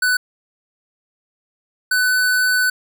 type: tone pair in turn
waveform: square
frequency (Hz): 1494 / 1500.6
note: F#6 / F#6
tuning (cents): +16 / +24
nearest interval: unison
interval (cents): 8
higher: second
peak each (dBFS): -15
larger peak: neither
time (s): 0.02-0.17 / 1.91-2.7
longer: second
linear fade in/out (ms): 5
effects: none